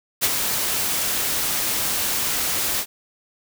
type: noise with ADSR envelope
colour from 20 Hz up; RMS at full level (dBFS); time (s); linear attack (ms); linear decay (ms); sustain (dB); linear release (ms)
white; -17; 0.21-2.86; 32; 37; -6; 66
effects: none